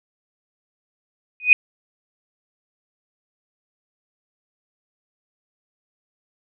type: tone with exponential growth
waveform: sine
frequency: 2489 Hz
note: D#7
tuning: in tune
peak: -3 dBFS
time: 1.4-1.53 s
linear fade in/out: 1 ms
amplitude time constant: 28 ms
effects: none